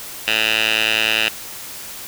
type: tone with band-pass filter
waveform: 10% pulse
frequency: 110 Hz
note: A2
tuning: in tune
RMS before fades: -18 dBFS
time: 0.27-1.29 s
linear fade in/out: 10 ms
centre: 2800 Hz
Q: 3.6
effects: white hiss -33 dBFS RMS until 2.07 s